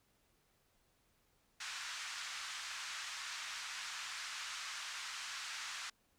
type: band-pass noise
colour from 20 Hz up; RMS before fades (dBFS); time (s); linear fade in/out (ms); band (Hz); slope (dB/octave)
pink; -45; 1.6-5.9; 5; 1200 to 7300; 24
effects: pink hiss -75 dBFS RMS until 6.18 s